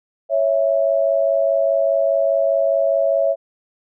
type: tone pair together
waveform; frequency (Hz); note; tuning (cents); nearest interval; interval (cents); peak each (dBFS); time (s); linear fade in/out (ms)
sine; 554.4 / 659.3; C#5 / E5; 0 / 0; minor third; 300; -17; 0.29-3.36; 50
effects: none

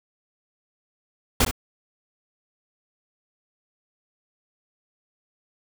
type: noise with echo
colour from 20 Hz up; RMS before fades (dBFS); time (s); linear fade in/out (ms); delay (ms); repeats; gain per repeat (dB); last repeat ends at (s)
pink; -18; 1.4-1.45; 5; 62; 1; -9; 1.512
effects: none

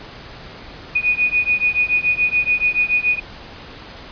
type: beating tone pair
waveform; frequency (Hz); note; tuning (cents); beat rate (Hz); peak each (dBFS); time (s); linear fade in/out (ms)
sine; 2468 / 2475; D#7 / D#7; -15 / -10; 7; -18; 0.95-3.2; 10
effects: pink hiss -37 dBFS RMS until 4.11 s + resampled to 11025 Hz

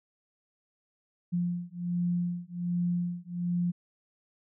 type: beating tone pair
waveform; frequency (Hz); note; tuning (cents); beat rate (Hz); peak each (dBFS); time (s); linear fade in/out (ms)
sine; 174.61 / 175.91; F3 / F3; 0 / +13; 1.3; -31; 1.32-3.72; 20
effects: none

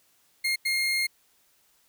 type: tone bursts at uneven times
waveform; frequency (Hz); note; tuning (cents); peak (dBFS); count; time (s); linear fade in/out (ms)
30% pulse; 2132; C7; +32; -21; 2; 0.44-0.56 / 0.65-1.07; 10
effects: white hiss -65 dBFS RMS until 1.88 s

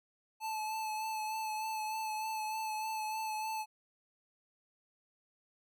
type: tone with vibrato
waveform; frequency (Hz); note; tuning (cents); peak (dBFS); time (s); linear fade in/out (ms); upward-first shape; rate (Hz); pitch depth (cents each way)
square; 870; A5; -20; -36; 0.4-3.66; 50; sine; 3.3; 22
effects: none

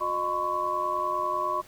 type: tone cluster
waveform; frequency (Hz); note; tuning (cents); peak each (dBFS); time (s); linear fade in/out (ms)
sine; 359.2 / 612 / 1017 / 1107; F4 / D#5 / C6 / C#6; +49 / -29 / -50 / -3; -37 / -33 / -30 / -28; 0-1.62; 20
effects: pink hiss -52 dBFS RMS until 1.67 s

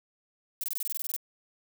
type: noise bursts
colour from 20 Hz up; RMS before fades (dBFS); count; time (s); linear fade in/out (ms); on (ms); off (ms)
violet; -32; 12; 0.61-1.164; 0; 26; 22
effects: none

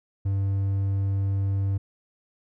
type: tone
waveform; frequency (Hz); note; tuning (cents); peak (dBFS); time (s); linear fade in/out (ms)
triangle; 98; G2; 0; -20; 0.25-1.78; 10
effects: none

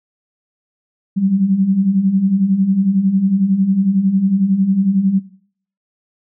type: beating tone pair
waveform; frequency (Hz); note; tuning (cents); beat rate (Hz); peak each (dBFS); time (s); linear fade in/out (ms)
sine; 185 / 196; F#3 / G3; 0 / 0; 11; -18 / -13; 1.16-5.2; 20
effects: noise-tail reverb RT60 0.6 s tail -20 dB re dry

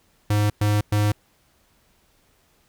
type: tone bursts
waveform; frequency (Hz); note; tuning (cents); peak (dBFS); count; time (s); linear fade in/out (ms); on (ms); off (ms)
square; 104.4; G#2; +10; -18; 3; 0.3-1.12; 5; 200; 110
effects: pink hiss -62 dBFS RMS until 2.68 s

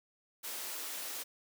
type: high-pass noise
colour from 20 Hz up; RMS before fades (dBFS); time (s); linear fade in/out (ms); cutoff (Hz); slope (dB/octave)
white; -41; 0.43-1.24; 20; 280; 24
effects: none

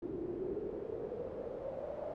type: noise with band-pass filter sweep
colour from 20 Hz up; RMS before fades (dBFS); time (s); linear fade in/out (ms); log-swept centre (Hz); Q
brown; -41; 0.02-2.14; 5; 340 to 620; 7.5
effects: none

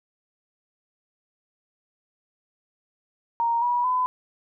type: tone with pitch steps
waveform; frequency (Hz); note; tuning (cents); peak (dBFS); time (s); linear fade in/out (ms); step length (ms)
sine; 932.3 / 969.1 / 1007.3; A#5 / B5 / B5; 0 / -33 / +34; -20; 3.4-4.06; 0; 220
effects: none

